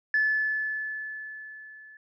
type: tone with level ramp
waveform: sine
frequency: 1732 Hz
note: A6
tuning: 28 cents flat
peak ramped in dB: -19 to -47 dBFS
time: 0.14-1.97 s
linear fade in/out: 2 ms
effects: tanh soft clip ceiling -16 dBFS